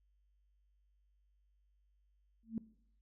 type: tone with exponential growth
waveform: sine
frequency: 224.8 Hz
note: A3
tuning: 37 cents sharp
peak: -31 dBFS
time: 2.43-2.58 s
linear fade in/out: 2 ms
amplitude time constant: 31 ms
effects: noise-tail reverb RT60 0.7 s tail -20 dB re dry + added 50 Hz sine -70 dBFS peak until 3.01 s